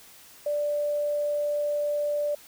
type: tone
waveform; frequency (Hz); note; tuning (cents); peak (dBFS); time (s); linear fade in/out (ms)
sine; 587.3; D5; 0; -24; 0.46-2.35; 5
effects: white hiss -51 dBFS RMS until 2.47 s